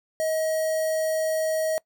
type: tone with notch filter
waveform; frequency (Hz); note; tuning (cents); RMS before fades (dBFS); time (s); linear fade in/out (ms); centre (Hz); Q
square; 634; D#5; +32; -25; 0.2-1.78; 0; 2800; 0.62
effects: noise-tail reverb RT60 0.1 s tail -23 dB re dry

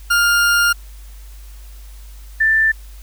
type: tone pair in turn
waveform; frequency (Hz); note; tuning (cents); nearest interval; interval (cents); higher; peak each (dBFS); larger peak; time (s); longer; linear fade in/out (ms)
40% pulse / sine; 1407 / 1772.7; F6 / A6; +12 / +12; major third; 400; second; -11; neither; 0.1-0.73 / 2.4-2.72; first; 10
effects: added 50 Hz sine -34 dBFS peak until 3.02 s + white hiss -48 dBFS RMS until 3.02 s

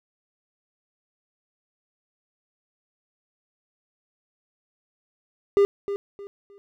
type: tone with echo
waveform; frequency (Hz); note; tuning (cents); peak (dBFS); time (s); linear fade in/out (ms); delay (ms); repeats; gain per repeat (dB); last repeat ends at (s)
triangle; 401.4; G4; +41; -12; 5.57-5.65; 0; 310; 3; -11; 6.58
effects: none

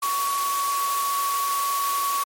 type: tone in noise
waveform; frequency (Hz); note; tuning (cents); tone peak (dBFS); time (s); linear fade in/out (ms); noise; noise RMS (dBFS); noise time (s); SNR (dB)
sine; 1122; C#6; +21; -22; 0.02-2.24; 10; white; -30; 0.02-2.24; +5
effects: high-pass 400 Hz 12 dB/octave + MP3 64 kbps

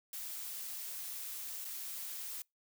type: noise with dropouts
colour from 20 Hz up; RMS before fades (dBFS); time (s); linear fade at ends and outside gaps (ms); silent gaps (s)
blue; -43; 0.13-2.42; 2; 1.646-1.65
effects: noise-tail reverb RT60 0.2 s tail -26 dB re dry

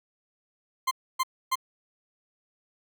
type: tone bursts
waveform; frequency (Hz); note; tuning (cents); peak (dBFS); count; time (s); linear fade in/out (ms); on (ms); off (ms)
40% pulse; 1046.5; C6; 0; -22; 3; 0.87-1.556; 10; 42; 280
effects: none

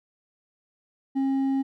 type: tone with hard clipping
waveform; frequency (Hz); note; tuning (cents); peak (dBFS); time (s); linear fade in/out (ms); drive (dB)
sine; 270; C#4; -45; -23; 1.15-1.63; 20; 4
effects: none

